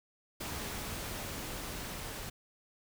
pink noise with level ramp, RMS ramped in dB -39 to -42 dBFS, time 0.4-2.3 s, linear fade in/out 10 ms, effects none

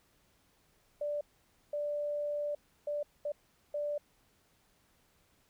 sine tone bursts at uneven times, 587.3 Hz, D5, in tune, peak -32 dBFS, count 5, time 1.01-1.21 / 1.73-2.55 / 2.87-3.03 / 3.25-3.32 / 3.74-3.98 s, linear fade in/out 5 ms, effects pink hiss -70 dBFS RMS until 5.49 s

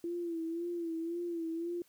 sine tone with vibrato, 336.9 Hz, E4, 38 cents sharp, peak -34 dBFS, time 0.04-1.82 s, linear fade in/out 2 ms, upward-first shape sine, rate 1.9 Hz, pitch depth 58 cents each way, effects white hiss -68 dBFS RMS until 1.88 s

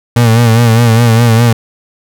35% pulse tone with vibrato, 115.8 Hz, A#2, 11 cents flat, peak -3 dBFS, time 0.16-1.53 s, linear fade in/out 5 ms, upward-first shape sine, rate 4.9 Hz, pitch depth 64 cents each way, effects none

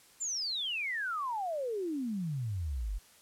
sine exponential sweep, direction down, 7459 to 43.12 Hz, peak -32 dBFS, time 0.2-2.99 s, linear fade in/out 20 ms, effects white hiss -60 dBFS RMS until 3.21 s + low-pass 12000 Hz 12 dB/octave

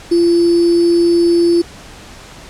sine tone with sample-and-hold, 342.2 Hz, F4, 35 cents flat, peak -8 dBFS, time 0.11-1.62 s, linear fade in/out 10 ms, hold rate 4900 Hz, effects pink hiss -36 dBFS RMS until 2.49 s + low-pass 8000 Hz 12 dB/octave

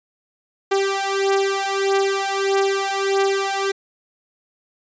sawtooth beating tone pair, 391.2 / 392.8 Hz, G4 / G4, -4 / +4 cents, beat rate 1.6 Hz, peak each -17 dBFS, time 0.71-3.72 s, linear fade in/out 10 ms, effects resampled to 16000 Hz

